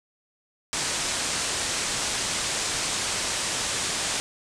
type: low-pass noise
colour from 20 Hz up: white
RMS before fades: -28 dBFS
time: 0.73-4.2 s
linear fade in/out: 0 ms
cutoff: 9000 Hz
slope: 48 dB/octave
effects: none

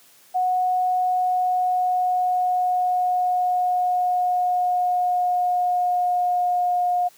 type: tone with pitch glide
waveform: sine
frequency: 733 to 715.4 Hz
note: F#5 to F5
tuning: -16 to +41 cents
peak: -18 dBFS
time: 0.34-7.09 s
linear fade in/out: 20 ms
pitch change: -43 cents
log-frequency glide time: 0.65-6.9 s
effects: white hiss -53 dBFS RMS until 7.17 s + high-pass 150 Hz 12 dB/octave

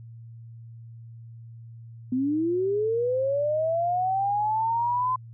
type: linear sweep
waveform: sine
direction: up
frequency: 246.6 to 1030 Hz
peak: -22 dBFS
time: 2.12-5.16 s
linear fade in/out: 5 ms
effects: added 115 Hz sine -41 dBFS peak until 5.33 s

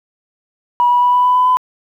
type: tone with pitch steps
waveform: sine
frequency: 970 / 976.2 / 982.4 / 988.7 / 995 / 1001.3 / 1007.7 Hz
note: B5 / B5 / B5 / B5 / B5 / B5 / B5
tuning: -31 / -20 / -9 / +2 / +13 / +24 / +35 cents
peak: -8 dBFS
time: 0.8-1.57 s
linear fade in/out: 0 ms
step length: 110 ms
effects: tanh soft clip ceiling -4 dBFS + 8-bit

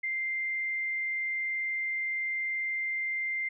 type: tone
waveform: sine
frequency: 2093 Hz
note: C7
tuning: in tune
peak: -29 dBFS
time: 0.03-3.49 s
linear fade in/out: 10 ms
effects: none

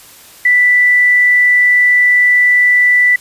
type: tone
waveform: sine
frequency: 1975.5 Hz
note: B6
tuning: in tune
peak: -6 dBFS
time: 0.45-3.16 s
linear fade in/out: 5 ms
effects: white hiss -39 dBFS RMS until 3.2 s + resampled to 32000 Hz

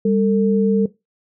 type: tone pair together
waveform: sine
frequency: 199.2 / 448.9 Hz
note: G3 / A4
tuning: +28 / +35 cents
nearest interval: octave + major second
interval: 1407 cents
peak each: -16 dBFS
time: 0.05-0.86 s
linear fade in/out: 5 ms
effects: noise-tail reverb RT60 0.2 s tail -17 dB re dry

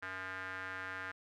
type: tone with band-pass filter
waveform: square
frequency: 94.1 Hz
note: F#2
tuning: 30 cents sharp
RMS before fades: -43 dBFS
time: 0.02-1.12 s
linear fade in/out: 10 ms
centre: 1600 Hz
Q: 4.2
effects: none

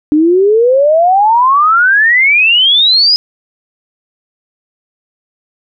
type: exponential sweep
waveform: sine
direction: up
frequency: 293.7 to 5080 Hz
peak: -5 dBFS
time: 0.12-3.16 s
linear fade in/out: 0 ms
effects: none

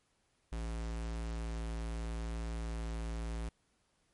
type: tone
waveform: square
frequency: 56.3 Hz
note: A1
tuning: 40 cents sharp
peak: -37 dBFS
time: 0.52-3.49 s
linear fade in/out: 5 ms
effects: pink hiss -75 dBFS RMS until 4.13 s + MP3 48 kbps

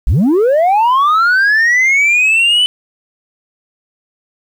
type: linear sweep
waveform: sine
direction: up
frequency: 35.58 to 3015 Hz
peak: -5 dBFS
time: 0.07-2.66 s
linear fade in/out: 0 ms
effects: tanh soft clip ceiling -7 dBFS + 7-bit

